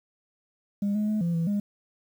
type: tone with pitch steps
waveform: sine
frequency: 202.3 / 211 / 213.9 / 170.6 / 166.2 / 204.1 Hz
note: G#3 / G#3 / A3 / F3 / E3 / G#3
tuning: -45 / +28 / -49 / -40 / +15 / -30 cents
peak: -21 dBFS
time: 0.82-1.6 s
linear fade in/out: 5 ms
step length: 130 ms
effects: tanh soft clip ceiling -22 dBFS + 9-bit